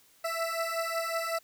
20% pulse beating tone pair, 659.3 / 664.7 Hz, E5 / E5, 0 / +14 cents, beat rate 5.4 Hz, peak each -28 dBFS, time 0.24-1.39 s, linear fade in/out 10 ms, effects white hiss -62 dBFS RMS until 1.43 s

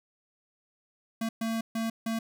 square tone bursts at uneven times, 225.8 Hz, A3, 45 cents sharp, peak -29 dBFS, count 4, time 1.21-1.29 / 1.41-1.61 / 1.75-1.9 / 2.06-2.19 s, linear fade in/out 5 ms, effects none

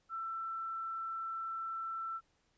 sine tone, 1336 Hz, E6, 23 cents sharp, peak -37 dBFS, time 0.09-2.21 s, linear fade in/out 50 ms, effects pink hiss -75 dBFS RMS until 2.57 s + resampled to 16000 Hz

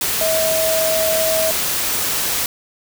sine tone in noise, 642 Hz, E5, 46 cents flat, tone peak -17 dBFS, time 0.21-1.51 s, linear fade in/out 2 ms, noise white, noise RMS -20 dBFS, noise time 0.01-2.46 s, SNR 0 dB, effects none

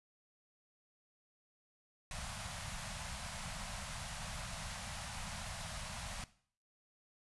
pink band-stop noise, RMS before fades -44 dBFS, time 2.11-6.24 s, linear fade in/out 2 ms, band 210 to 590 Hz, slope 48 dB/octave, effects noise-tail reverb RT60 0.5 s tail -17 dB re dry + resampled to 24000 Hz

